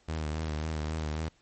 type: tone with vibrato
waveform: sawtooth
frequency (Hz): 77.78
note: D#2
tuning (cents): 0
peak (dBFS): -27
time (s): 0.08-1.29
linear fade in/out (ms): 10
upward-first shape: sine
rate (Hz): 3.7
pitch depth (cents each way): 46
effects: pink hiss -66 dBFS RMS until 1.41 s + MP3 32 kbps